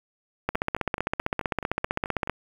two click trains, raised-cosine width 0.5 ms, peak -9 / -18 dBFS, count 29 / 9, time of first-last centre 0.49-2.296 / 0.55-2.274 s, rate 15.5 / 4.64 Hz, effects 7-bit

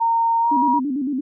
sine tone with pitch glide, 920 to 955.8 Hz, A#5 to A#5, -23 to +43 cents, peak -15 dBFS, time 0-0.8 s, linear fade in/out 20 ms, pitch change +66 cents, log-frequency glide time 0.4-0.56 s
sine tone with vibrato, 273.4 Hz, C#4, 24 cents flat, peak -20 dBFS, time 0.51-1.21 s, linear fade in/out 10 ms, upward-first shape square, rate 8.9 Hz, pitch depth 110 cents each way
effects none

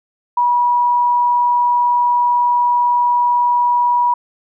sine tone, 969 Hz, B5, 33 cents flat, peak -11 dBFS, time 0.37-4.14 s, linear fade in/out 5 ms, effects none

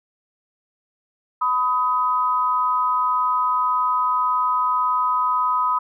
sine tone pair together, 1000 / 1258.2 Hz, B5 / D#6, +21 / +19 cents, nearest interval major third, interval 398 cents, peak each -20 dBFS, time 1.41-5.79 s, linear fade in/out 10 ms, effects none

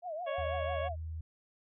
sine tone with vibrato, 665 Hz, E5, 15 cents sharp, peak -36 dBFS, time 0.02-0.96 s, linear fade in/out 50 ms, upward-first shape triangle, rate 6.1 Hz, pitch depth 190 cents each way
harmonic tone, 554.4 Hz, C#5, in tune, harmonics 1 / 2 / 3 / 4 / 5 / 6, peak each -36 / -42 / -46 / -48 / -50 / -52 dBFS, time 0.26-0.89 s, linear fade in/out 20 ms
sine tone with pitch glide, 80.6 to 80.14 Hz, E2 to E2, -38 to -48 cents, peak -37 dBFS, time 0.38-1.21 s, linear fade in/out 5 ms, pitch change -10 cents, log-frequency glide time 0.69-0.92 s
effects none

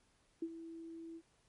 sine tone with ADSR envelope, 329.6 Hz, E4, in tune, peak -34 dBFS, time 0.42-1.22 s, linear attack 5 ms, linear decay 56 ms, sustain -12 dB, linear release 56 ms, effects pink hiss -73 dBFS RMS until 1.48 s + MP3 48 kbps

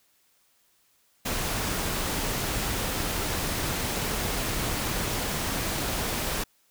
pink noise, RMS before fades -29 dBFS, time 1.25-6.44 s, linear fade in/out 10 ms, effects white hiss -66 dBFS RMS until 6.7 s

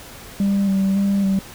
sine tone with vibrato, 196 Hz, G3, in tune, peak -13 dBFS, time 0.4-1.39 s, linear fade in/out 2 ms, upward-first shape square, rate 1.8 Hz, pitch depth 21 cents each way, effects tanh soft clip ceiling -14 dBFS + pink hiss -39 dBFS RMS until 1.54 s

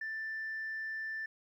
sine tone, 1770 Hz, A6, 10 cents sharp, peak -35 dBFS, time 0.01-1.26 s, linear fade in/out 5 ms, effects tanh soft clip ceiling -33 dBFS + 12-bit

